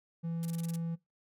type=tone; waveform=triangle; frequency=166.6 Hz; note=E3; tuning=19 cents sharp; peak=-31 dBFS; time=0.23-0.96 s; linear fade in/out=20 ms
type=noise bursts; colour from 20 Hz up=blue; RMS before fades=-43 dBFS; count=7; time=0.43-0.758 s; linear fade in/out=0 ms; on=22 ms; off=29 ms
effects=noise-tail reverb RT60 0.2 s tail -21 dB re dry + low-pass 12000 Hz 12 dB/octave